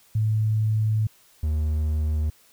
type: tone pair in turn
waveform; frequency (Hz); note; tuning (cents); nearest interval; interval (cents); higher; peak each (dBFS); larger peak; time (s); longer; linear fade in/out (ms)
sine / triangle; 108.6 / 76.79; A2 / D#2; -22 / -22; tritone; 600; first; -19; neither; 0.15-1.07 / 1.43-2.3; first; 5
effects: white hiss -57 dBFS RMS until 2.52 s